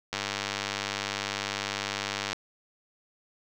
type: click train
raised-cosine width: 0.2 ms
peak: -12 dBFS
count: 221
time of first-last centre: 0.13-2.33 s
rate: 100 Hz
effects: none